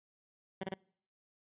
15% pulse tone bursts, 190.8 Hz, G3, 47 cents flat, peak -29 dBFS, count 3, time 0.61-0.741 s, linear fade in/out 5 ms, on 25 ms, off 28 ms, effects noise-tail reverb RT60 0.6 s tail -26 dB re dry + resampled to 8000 Hz

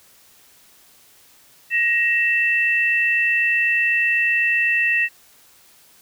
sine tone pair together, 1884 / 2664 Hz, A#6 / E7, +18 / +18 cents, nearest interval tritone, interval 600 cents, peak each -18 / -19 dBFS, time 1.7-5.09 s, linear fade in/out 50 ms, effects white hiss -52 dBFS RMS until 6.01 s

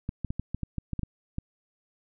clicks, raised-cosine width 5 ms, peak -18 dBFS, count 11, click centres 0.091 / 0.247 / 0.305 / 0.396 / 0.546 / 0.633 / 0.783 / 0.933 / 0.993 / 1.033 / 1.384 s, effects none

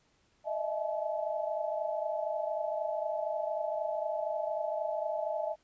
sine tone cluster, 612 / 641 / 665 / 856 Hz, D#5 / E5 / E5 / A5, -29 / -49 / +15 / -48 cents, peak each -35 / -38 / -36 / -38 dBFS, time 0.44-5.56 s, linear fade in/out 50 ms, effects pink hiss -70 dBFS RMS until 5.63 s + resampled to 16000 Hz

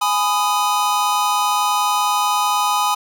square chord, G# minor, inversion none, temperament equal with one note detuned, 830.6 / 999.8 / 1244.5 Hz, G#5 / B5 / D#6, 0 / +21 / 0 cents, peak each -21 dBFS, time 0.01-2.95 s, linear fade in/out 10 ms, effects none

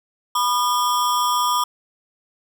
square ring-modulated tone, 1100 Hz, C#6, 14 cents flat, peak -15 dBFS, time 0.35-1.64 s, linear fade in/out 5 ms, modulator 113 Hz, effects none

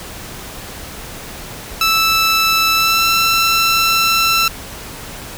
15% pulse tone with pitch glide, 1318.5 to 1338.5 Hz, E6 to E6, 0 to +26 cents, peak -5 dBFS, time 1.81-4.48 s, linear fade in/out 2 ms, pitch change +26 cents, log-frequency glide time 2.74-3.06 s, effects pink hiss -31 dBFS RMS until 5.37 s

